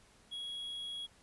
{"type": "tone", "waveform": "triangle", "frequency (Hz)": 3322, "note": "G#7", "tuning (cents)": 0, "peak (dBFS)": -38, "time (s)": [0.31, 1.07], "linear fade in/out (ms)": 20, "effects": ["pink hiss -64 dBFS RMS until 1.22 s", "resampled to 24000 Hz"]}